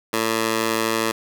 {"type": "tone with high-pass filter", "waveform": "15% pulse", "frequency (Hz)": 112.3, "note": "A2", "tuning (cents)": 36, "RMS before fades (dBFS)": -22, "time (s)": [0.13, 1.12], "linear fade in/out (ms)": 10, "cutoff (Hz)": 400, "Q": 0.55, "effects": []}